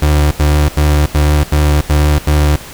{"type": "tone bursts", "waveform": "35% pulse", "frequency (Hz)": 74.6, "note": "D2", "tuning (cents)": 28, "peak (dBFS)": -6, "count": 7, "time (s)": [0.02, 2.56], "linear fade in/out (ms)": 5, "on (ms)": 290, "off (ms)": 85, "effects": ["pink hiss -31 dBFS RMS until 2.73 s"]}